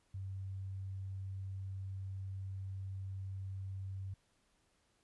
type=tone; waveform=sine; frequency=96.1 Hz; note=G2; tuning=34 cents flat; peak=-40 dBFS; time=0.14-4.14 s; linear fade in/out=5 ms; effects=pink hiss -75 dBFS RMS until 5.03 s + resampled to 24000 Hz